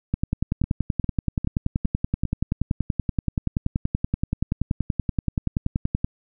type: two click trains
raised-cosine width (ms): 5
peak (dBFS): -13 / -9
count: 5 / 63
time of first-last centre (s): 0.64-2.253 / 0.14-6.045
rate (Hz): 2.48 / 10.5
effects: none